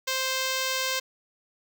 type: tone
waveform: 5% pulse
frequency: 523.3 Hz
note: C5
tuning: in tune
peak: -14 dBFS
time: 0.07-1 s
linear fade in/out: 10 ms
effects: none